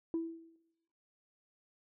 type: tone with exponential decay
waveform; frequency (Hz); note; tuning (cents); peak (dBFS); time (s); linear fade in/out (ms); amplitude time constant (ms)
sine; 329.6; E4; 0; -28; 0.14-0.56; 1; 90
effects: noise-tail reverb RT60 1.0 s tail -20 dB re dry + tanh soft clip ceiling -28 dBFS